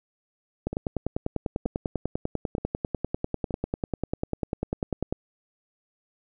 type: two click trains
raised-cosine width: 2 ms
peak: -18 / -13 dBFS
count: 4 / 46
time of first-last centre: 0.73-3.508 / 0.67-5.125 s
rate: 1.08 / 10.1 Hz
effects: none